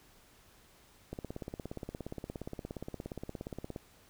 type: click train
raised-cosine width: 2 ms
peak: -26 dBFS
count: 46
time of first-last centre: 1.13-3.762 s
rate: 17.1 Hz
effects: pink hiss -62 dBFS RMS until 4.09 s